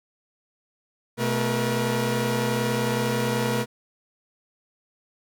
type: tone cluster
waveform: sawtooth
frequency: 125.2 / 219.6 / 478.3 Hz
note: B2 / A3 / A#4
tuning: +24 / -3 / +44 cents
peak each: -23 dBFS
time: 1.17-3.66 s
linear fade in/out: 50 ms
effects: none